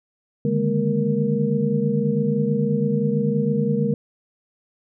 sine tone cluster, 145.1 / 154.3 / 206.1 / 232.2 / 467.8 Hz, D3 / D#3 / G#3 / A#3 / A#4, -21 / -14 / -13 / -7 / +6 cents, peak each -25 / -27 / -22 / -26 / -24 dBFS, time 0.45-3.94 s, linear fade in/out 2 ms, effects none

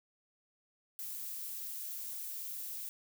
violet noise, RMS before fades -42 dBFS, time 0.99-2.89 s, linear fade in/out 0 ms, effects none

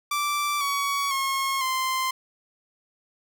sawtooth tone with pitch steps, 1169 / 1125.3 / 1083.2 / 1042.7 Hz, D6 / C#6 / C#6 / C6, -8 / +26 / -40 / -6 cents, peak -20 dBFS, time 0.11-2.11 s, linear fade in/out 5 ms, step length 500 ms, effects none

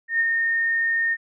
sine tone with ADSR envelope, 1833 Hz, A#6, 30 cents flat, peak -16 dBFS, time 0.08-1.17 s, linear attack 120 ms, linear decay 29 ms, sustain -3 dB, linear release 45 ms, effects none

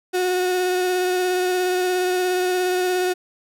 35% pulse tone with vibrato, 364.7 Hz, F#4, 25 cents flat, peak -17 dBFS, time 0.13-3.14 s, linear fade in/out 20 ms, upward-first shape sine, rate 17 Hz, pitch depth 17 cents each way, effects none

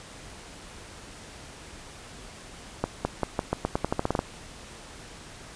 accelerating click train, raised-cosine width 1 ms, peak -10 dBFS, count 14, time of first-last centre 2.84-4.191 s, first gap 210 ms, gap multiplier 0.87, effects pink hiss -45 dBFS RMS until 5.55 s + resampled to 22050 Hz

